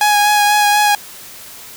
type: tone with vibrato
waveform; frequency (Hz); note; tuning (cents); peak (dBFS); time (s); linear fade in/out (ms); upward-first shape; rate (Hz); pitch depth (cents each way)
sawtooth; 830.6; G#5; 0; -6; 0.01-0.95; 2; sine; 4.1; 16
effects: white hiss -35 dBFS RMS until 1.76 s